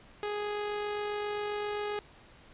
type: tone with amplitude modulation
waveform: sawtooth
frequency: 415.3 Hz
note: G#4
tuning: in tune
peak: -27 dBFS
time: 0.23-1.99 s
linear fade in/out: 0 ms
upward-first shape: sine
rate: 47.5 Hz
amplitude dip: 25%
effects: pink hiss -56 dBFS RMS until 2.53 s + resampled to 8000 Hz